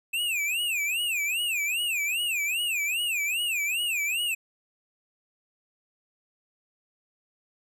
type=tone with vibrato; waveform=square; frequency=2585 Hz; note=E7; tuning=34 cents flat; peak=-26 dBFS; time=0.13-4.35 s; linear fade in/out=10 ms; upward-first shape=sine; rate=2.5 Hz; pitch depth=210 cents each way; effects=none